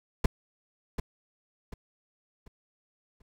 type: noise with echo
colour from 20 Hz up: brown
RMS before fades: -21 dBFS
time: 0.24-0.26 s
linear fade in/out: 5 ms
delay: 740 ms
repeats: 4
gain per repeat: -9 dB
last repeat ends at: 3.22 s
effects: none